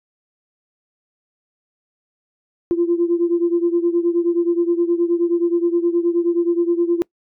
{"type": "beating tone pair", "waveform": "sine", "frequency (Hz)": [340.8, 350.3], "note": ["F4", "F4"], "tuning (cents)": [-42, 5], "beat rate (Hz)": 9.5, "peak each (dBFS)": [-16, -19], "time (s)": [2.71, 7.02], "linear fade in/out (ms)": 0, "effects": ["noise-tail reverb RT60 0.1 s tail -25 dB re dry", "tanh soft clip ceiling -7 dBFS"]}